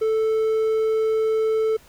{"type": "tone", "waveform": "triangle", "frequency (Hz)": 440, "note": "A4", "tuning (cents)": 0, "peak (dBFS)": -16, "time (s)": [0.01, 1.77], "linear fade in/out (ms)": 10, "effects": ["pink hiss -52 dBFS RMS until 1.88 s"]}